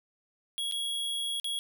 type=tone with dropouts; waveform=square; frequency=3322 Hz; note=G#7; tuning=in tune; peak=-31 dBFS; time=0.58-1.59 s; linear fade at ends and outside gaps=0 ms; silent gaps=0.713-0.722 / 1.399-1.444 s; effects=none